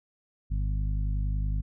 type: harmonic tone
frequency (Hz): 50.8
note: G#1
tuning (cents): -38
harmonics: 1 / 2 / 3 / 4 / 5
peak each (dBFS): -26 / -34 / -37 / -50 / -47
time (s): 0.5-1.62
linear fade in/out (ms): 20
effects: none